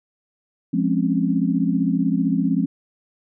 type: chord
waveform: sine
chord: Db major seventh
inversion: first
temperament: equal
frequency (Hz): 174.61 / 207.7 / 261.6 / 277.2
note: F3 / Ab3 / C4 / Db4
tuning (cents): 0 / 0 / 0 / 0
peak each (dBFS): -22 / -23 / -22 / -24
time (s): 0.73-2.66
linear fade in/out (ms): 10
effects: none